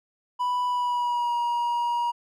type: tone with pitch glide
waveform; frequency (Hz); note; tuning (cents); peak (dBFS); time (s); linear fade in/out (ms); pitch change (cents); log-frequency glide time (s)
triangle; 987.8 to 953.1; B5 to A#5; 0 to +38; -21; 0.39-2.12; 20; -62; 0.67-1.35
effects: none